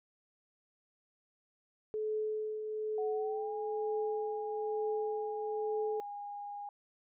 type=tone with tremolo; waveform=sine; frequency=430.6 Hz; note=A4; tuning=37 cents flat; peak=-31 dBFS; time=1.94-6 s; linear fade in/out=0 ms; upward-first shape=triangle; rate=1.1 Hz; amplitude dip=50%
type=tone with pitch glide; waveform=sine; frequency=740 to 816.4 Hz; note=F#5 to G#5; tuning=0 to -30 cents; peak=-40 dBFS; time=2.98-6.69 s; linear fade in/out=2 ms; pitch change=+170 cents; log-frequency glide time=3.14-3.54 s
effects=none